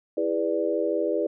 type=chord; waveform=sine; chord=E dominant seventh; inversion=none; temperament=equal with one note detuned; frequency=329.6 / 408.6 / 493.9 / 587.3 Hz; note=E4 / G#4 / B4 / D5; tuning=0 / -28 / 0 / 0 cents; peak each=-28 dBFS; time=0.17-1.27 s; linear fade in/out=5 ms; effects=none